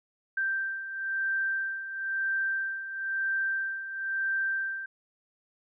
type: beating tone pair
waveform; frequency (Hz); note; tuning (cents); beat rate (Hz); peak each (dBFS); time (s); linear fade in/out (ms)
sine; 1568 / 1569; G6 / G6; 0 / +1; 1; -35 / -29; 0.37-4.86; 5
effects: none